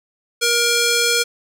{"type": "tone with band-pass filter", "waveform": "square", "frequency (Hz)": 472.7, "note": "A#4", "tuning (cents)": 24, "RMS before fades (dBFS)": -17, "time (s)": [0.41, 1.24], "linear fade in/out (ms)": 20, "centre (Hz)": 5600, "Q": 0.66, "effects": []}